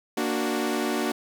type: chord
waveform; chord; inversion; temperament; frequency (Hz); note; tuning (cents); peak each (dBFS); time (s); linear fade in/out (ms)
sawtooth; Bb augmented; none; equal; 233.1 / 293.7 / 370; Bb3 / D4 / F#4; 0 / 0 / 0; -25; 0.17-1.12; 5
effects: none